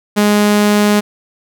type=tone; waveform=sawtooth; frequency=207.7 Hz; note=G#3; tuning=in tune; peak=-5 dBFS; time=0.16-1.01 s; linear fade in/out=20 ms; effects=none